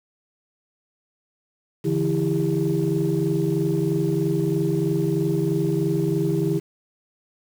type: tone cluster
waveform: sine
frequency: 144 / 167.1 / 329.4 / 400.6 Hz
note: D3 / E3 / E4 / G4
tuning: -34 / +24 / -1 / +38 cents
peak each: -24 dBFS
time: 1.84-6.6 s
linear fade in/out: 20 ms
effects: tanh soft clip ceiling -12 dBFS + 7-bit